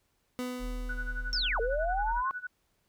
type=tone with exponential decay; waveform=30% pulse; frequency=250 Hz; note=B3; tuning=21 cents sharp; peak=-29 dBFS; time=0.39-2 s; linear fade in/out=0 ms; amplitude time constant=350 ms
type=tone; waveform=sine; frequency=40.29 Hz; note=E1; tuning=39 cents flat; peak=-33 dBFS; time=0.59-2.23 s; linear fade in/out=50 ms
type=tone with tremolo; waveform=sine; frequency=1480 Hz; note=F#6; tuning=in tune; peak=-33 dBFS; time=0.89-2.47 s; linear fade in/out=5 ms; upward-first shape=sine; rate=11 Hz; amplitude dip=90%
type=linear two-way sweep; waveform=sine; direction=down then up; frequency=5588 to 440 to 1093 Hz; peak=-28 dBFS; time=1.33-2.31 s; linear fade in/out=0 ms; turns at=1.6 s
effects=pink hiss -74 dBFS RMS until 2.88 s